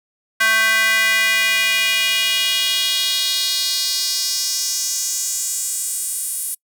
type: tone with high-pass filter sweep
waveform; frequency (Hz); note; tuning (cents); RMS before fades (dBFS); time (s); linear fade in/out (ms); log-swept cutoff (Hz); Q
square; 221.6; A3; +13; -19; 0.4-6.55; 10; 1600 to 10000; 3
effects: noise-tail reverb RT60 0.1 s tail -26 dB re dry